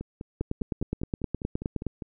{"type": "two click trains", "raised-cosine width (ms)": 3, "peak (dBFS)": [-15, -22], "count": [15, 11], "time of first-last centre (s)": [[0.41, 1.867], [0.01, 2.022]], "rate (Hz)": [9.61, 4.97], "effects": []}